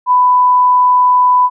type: tone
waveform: sine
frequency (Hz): 996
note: B5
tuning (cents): +14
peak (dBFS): -6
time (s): 0.06-1.5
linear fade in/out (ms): 50
effects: none